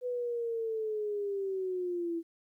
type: linear sweep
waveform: sine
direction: down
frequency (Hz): 499.4 to 329.6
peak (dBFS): -31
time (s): 0.01-2.23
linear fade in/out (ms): 50
effects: 12-bit